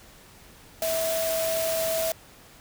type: tone in noise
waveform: sine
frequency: 651 Hz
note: E5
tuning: 22 cents flat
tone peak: -25 dBFS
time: 0.82-2.12 s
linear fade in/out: 2 ms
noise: white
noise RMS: -31 dBFS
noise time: 0.82-2.12 s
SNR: +3 dB
effects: pink hiss -51 dBFS RMS until 2.6 s